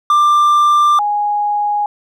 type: tone pair in turn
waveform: triangle / sine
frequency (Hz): 1186 / 828.1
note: D6 / G#5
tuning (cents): +17 / -5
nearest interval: tritone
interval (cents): 622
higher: first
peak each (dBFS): -6 / -13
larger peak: first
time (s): 0.1-0.99 / 0.99-1.86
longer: first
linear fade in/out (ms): 2
effects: none